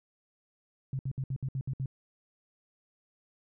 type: tone bursts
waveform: sine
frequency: 133.2 Hz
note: C3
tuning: 31 cents sharp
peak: -30 dBFS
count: 8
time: 0.93-1.859 s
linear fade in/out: 2 ms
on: 61 ms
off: 63 ms
effects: none